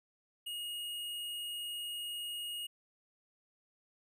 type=tone; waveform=square; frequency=2871 Hz; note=F7; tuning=47 cents sharp; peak=-39 dBFS; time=0.46-2.67 s; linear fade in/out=10 ms; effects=none